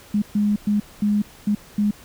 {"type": "tone bursts at uneven times", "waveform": "sine", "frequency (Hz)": 207.4, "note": "G#3", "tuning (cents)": -2, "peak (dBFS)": -16, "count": 6, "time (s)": [[0.14, 0.22], [0.35, 0.56], [0.67, 0.8], [1.02, 1.22], [1.47, 1.55], [1.78, 1.91]], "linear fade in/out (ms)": 5, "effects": ["pink hiss -46 dBFS RMS until 2.04 s"]}